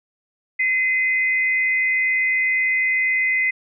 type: tone pair together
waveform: sine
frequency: 2047 / 2489 Hz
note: C7 / D#7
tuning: -38 / 0 cents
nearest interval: minor third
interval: 338 cents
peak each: -17 / -27 dBFS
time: 0.59-3.51 s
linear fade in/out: 10 ms
effects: none